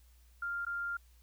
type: tone with dropouts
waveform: sine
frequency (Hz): 1396.9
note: F6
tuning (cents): 0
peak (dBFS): -34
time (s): 0.42-0.97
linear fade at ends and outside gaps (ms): 5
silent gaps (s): 0.651-0.665
effects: added 60 Hz sine -59 dBFS peak until 1.22 s + white hiss -70 dBFS RMS until 1.22 s